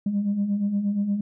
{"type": "beating tone pair", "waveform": "sine", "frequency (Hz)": [196, 204.5], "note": ["G3", "G#3"], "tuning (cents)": [0, -26], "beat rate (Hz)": 8.5, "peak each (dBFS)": [-29, -21], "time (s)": [0.06, 1.21], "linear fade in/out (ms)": 5, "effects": ["tanh soft clip ceiling -17 dBFS"]}